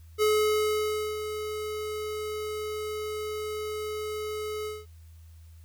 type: tone with ADSR envelope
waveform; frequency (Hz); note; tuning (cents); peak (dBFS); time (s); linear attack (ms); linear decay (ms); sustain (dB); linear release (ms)
square; 426.4; G#4; +46; -21; 0.18-4.86; 42; 940; -11; 200
effects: added 81 Hz sine -47 dBFS peak until 5.64 s + white hiss -65 dBFS RMS until 5.64 s